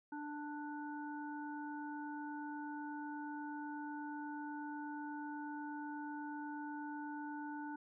harmonic tone, 295.3 Hz, D4, 10 cents sharp, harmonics 1 / 3 / 5, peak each -44 / -47 / -51 dBFS, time 0.12-7.76 s, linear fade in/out 5 ms, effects none

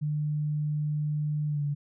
sine tone with pitch glide, 150 to 144.81 Hz, D3 to D3, +37 to -24 cents, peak -26 dBFS, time 0.01-1.75 s, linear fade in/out 20 ms, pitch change -61 cents, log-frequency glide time 1.48-1.63 s, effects none

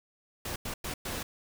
pink noise bursts at uneven times, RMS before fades -36 dBFS, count 4, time 0.45-0.56 / 0.65-0.74 / 0.84-0.94 / 1.05-1.23 s, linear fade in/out 5 ms, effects none

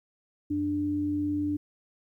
sine tone pair together, 92.5 / 295.2 Hz, F#2 / D4, 0 / +9 cents, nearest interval octave + minor sixth, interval 2009 cents, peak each -36 / -26 dBFS, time 0.5-1.57 s, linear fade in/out 10 ms, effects 11-bit

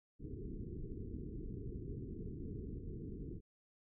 pink low-pass noise, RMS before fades -45 dBFS, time 0.19-3.41 s, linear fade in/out 50 ms, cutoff 440 Hz, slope 96 dB/octave, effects none

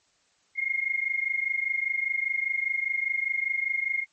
sine tone pair together, 2127 / 2152 Hz, C7 / C7, +28 / +48 cents, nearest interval unison, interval 20 cents, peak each -28 dBFS, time 0.55-4.06 s, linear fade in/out 50 ms, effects white hiss -67 dBFS RMS until 4.12 s + MP3 32 kbps

